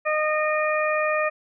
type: harmonic tone with a mistuned harmonic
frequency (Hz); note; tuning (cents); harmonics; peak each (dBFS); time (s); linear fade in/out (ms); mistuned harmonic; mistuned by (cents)
614; D#5; -23; 1 / 2 / 3 / 4; -23 / -26 / -28 / -29; 0.05-1.3; 20; 4; -17
effects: none